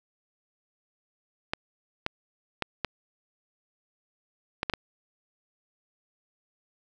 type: clicks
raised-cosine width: 0.3 ms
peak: -11 dBFS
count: 7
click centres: 1.535 / 2.064 / 2.623 / 2.847 / 4.631 / 4.698 / 4.737 s
effects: none